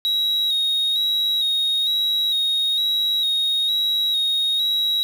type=tone with vibrato; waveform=sine; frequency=3800 Hz; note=A#7; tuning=33 cents sharp; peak=-15 dBFS; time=0.05-5.03 s; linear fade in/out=0 ms; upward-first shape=square; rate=1.1 Hz; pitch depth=29 cents each way; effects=tanh soft clip ceiling -17 dBFS + 7-bit